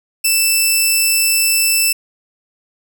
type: tone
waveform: 10% pulse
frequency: 2650 Hz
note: E7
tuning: 9 cents sharp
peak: -3 dBFS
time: 0.24-1.93 s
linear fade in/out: 10 ms
effects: none